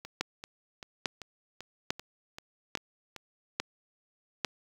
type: two click trains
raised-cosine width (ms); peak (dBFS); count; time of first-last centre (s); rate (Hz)
0.2; -24 / -11; 9 / 6; 0.05-3.163 / 0.21-4.447; 2.57 / 1.18
effects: high-pass 80 Hz 12 dB/octave + 7-bit